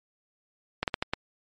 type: slowing click train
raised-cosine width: 0.3 ms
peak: -10 dBFS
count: 5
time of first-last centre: 0.83-1.135 s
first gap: 48 ms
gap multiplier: 1.32
effects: MP3 48 kbps